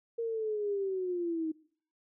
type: linear sweep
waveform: sine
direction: down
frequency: 466.2 to 312.3 Hz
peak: -30 dBFS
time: 0.18-1.52 s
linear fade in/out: 10 ms
effects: noise-tail reverb RT60 0.5 s tail -19 dB re dry